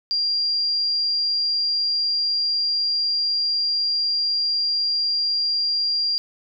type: tone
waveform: sine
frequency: 4774 Hz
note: D8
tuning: 28 cents sharp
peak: -19 dBFS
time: 0.11-6.18 s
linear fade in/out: 0 ms
effects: none